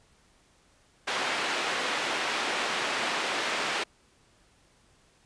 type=band-pass noise; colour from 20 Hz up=white; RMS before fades=-30 dBFS; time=1.07-3.84 s; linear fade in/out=10 ms; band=310 to 2700 Hz; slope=12 dB/octave; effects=pink hiss -63 dBFS RMS until 5.25 s + resampled to 22050 Hz